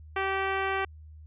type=tone; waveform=10% pulse; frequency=387 Hz; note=G4; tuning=22 cents flat; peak=-18 dBFS; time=0.16-0.85 s; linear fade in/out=5 ms; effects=added 77 Hz sine -45 dBFS peak until 1.26 s + resampled to 8000 Hz